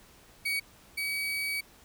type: tone pair in turn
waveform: 35% pulse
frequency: 2254 / 2272 Hz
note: C#7 / C#7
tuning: +28 / +42 cents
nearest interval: unison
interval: 14 cents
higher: second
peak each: -26 / -28 dBFS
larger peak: first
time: 0.45-0.6 / 0.97-1.61 s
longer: second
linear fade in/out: 10 ms
effects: pink hiss -57 dBFS RMS until 1.84 s